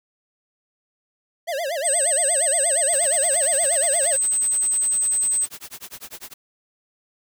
square tone with vibrato, 610 Hz, D#5, 34 cents flat, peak -24 dBFS, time 1.47-4.17 s, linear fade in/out 20 ms, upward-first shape sine, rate 8.5 Hz, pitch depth 240 cents each way
sine tone, 8210 Hz, C9, 34 cents flat, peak -18 dBFS, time 1.84-5.46 s, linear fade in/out 20 ms
white noise with tremolo, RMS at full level -35 dBFS, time 2.92-6.34 s, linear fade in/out 10 ms, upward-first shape sine, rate 10 Hz, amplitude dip 100%
effects none

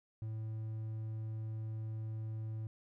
triangle tone, 110 Hz, A2, in tune, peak -36 dBFS, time 0.22-2.67 s, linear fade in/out 0 ms, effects none

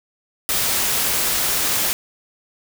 white noise, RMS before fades -20 dBFS, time 0.49-1.93 s, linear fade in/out 0 ms, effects none

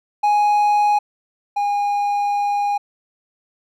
triangle tone pair in turn, 830.6 / 816.3 Hz, G#5 / G#5, 0 / -30 cents, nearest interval unison, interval 30 cents, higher first, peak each -11 / -15 dBFS, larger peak first, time 0.23-0.99 / 1.56-2.78 s, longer second, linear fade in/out 10 ms, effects none

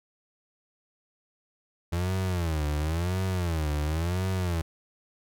35% pulse tone with vibrato, 83.7 Hz, E2, 27 cents sharp, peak -24 dBFS, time 1.92-4.62 s, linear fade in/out 10 ms, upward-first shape sine, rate 0.95 Hz, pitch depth 210 cents each way, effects none

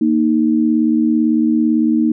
sine tone pair together, 232.7 / 310.6 Hz, A#3 / D#4, -3 / -3 cents, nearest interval perfect fourth, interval 500 cents, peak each -14 dBFS, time 0.01-2.12 s, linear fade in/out 5 ms, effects none

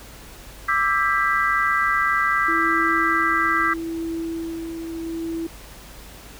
sine chord, E minor seventh, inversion third, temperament equal with one note detuned, 1174.7 / 1318.5 / 1598.2 / 1975.5 Hz, D6 / E6 / G6 / B6, 0 / 0 / +33 / 0 cents, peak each -23 dBFS, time 0.68-3.74 s, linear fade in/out 10 ms
sine tone with tremolo, 329.6 Hz, E4, in tune, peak -24 dBFS, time 2.48-5.47 s, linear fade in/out 5 ms, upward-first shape sine, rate 0.76 Hz, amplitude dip 40%
effects added 50 Hz sine -44 dBFS peak until 6.39 s + pink hiss -43 dBFS RMS until 6.39 s

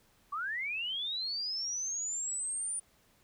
sine linear sweep, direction up, 1108.7 to 9397 Hz, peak -33 dBFS, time 0.32-2.8 s, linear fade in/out 10 ms, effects pink hiss -67 dBFS RMS until 3.23 s

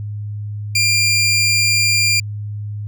20% pulse tone, 2389 Hz, D7, 29 cents sharp, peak -8 dBFS, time 0.75-2.2 s, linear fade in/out 5 ms, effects added 104 Hz sine -23 dBFS peak until 2.87 s

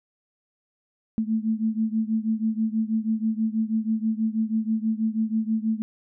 sine beating tone pair, 218.5 / 224.7 Hz, A3 / A3, -12 / +37 cents, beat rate 6.2 Hz, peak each -24 / -26 dBFS, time 1.18-5.82 s, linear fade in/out 0 ms, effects none

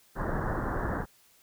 pink low-pass noise, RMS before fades -31 dBFS, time 0.15-1.06 s, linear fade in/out 50 ms, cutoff 1800 Hz, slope 96 dB/octave, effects white hiss -62 dBFS RMS until 1.42 s

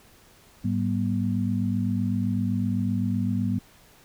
sine tone cluster, 105.1 / 193.2 / 241.1 Hz, G#2 / G3 / B3, +21 / -25 / -41 cents, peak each -27 dBFS, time 0.64-3.59 s, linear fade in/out 10 ms, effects pink hiss -55 dBFS RMS until 4.04 s

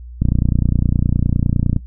click train, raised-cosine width 5 ms, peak -3 dBFS, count 47, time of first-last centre 0.22-1.764 s, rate 29.8 Hz, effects noise-tail reverb RT60 0.1 s tail -17 dB re dry + added 60 Hz sine -31 dBFS peak until 1.86 s

